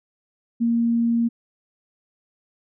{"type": "tone", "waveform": "sine", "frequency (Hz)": 233.1, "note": "A#3", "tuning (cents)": 0, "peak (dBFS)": -17, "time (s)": [0.6, 1.29], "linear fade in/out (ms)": 20, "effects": []}